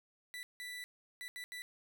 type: tone bursts at uneven times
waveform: 30% pulse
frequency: 1975.5 Hz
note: B6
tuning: in tune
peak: -40 dBFS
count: 5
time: 0.34-0.43 / 0.6-0.84 / 1.21-1.28 / 1.36-1.44 / 1.52-1.62 s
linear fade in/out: 0 ms
effects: none